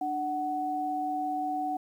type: tone pair together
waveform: sine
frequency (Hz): 297.1 / 745.8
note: D4 / F#5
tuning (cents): +20 / +14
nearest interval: octave + major third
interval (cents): 1594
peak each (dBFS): -35 / -29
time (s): 0.01-1.77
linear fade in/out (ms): 5
effects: 10-bit